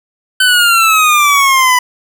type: exponential sweep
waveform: 25% pulse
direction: down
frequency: 1526 to 987.8 Hz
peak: -3 dBFS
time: 0.4-1.79 s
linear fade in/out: 5 ms
effects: none